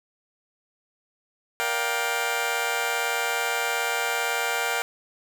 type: chord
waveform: 15% pulse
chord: G minor seventh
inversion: first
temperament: just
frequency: 470.4 / 588 / 705.6 / 784 Hz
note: Bb4 / D5 / F5 / G5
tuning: +16 / +2 / +18 / 0 cents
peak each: -24 / -28 / -24 / -23 dBFS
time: 1.6-4.82 s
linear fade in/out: 0 ms
effects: none